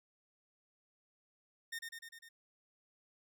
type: tone with echo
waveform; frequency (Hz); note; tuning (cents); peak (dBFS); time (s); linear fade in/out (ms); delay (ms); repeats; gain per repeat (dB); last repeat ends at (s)
sawtooth; 1831; A#6; -32; -36; 1.72-1.79; 10; 100; 5; -3; 2.29
effects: none